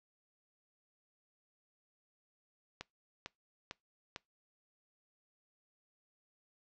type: click train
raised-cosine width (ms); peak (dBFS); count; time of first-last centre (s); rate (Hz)
0.2; -24; 4; 2.81-4.161; 2.22
effects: noise-tail reverb RT60 0.2 s tail -24 dB re dry + low-pass 6000 Hz 12 dB/octave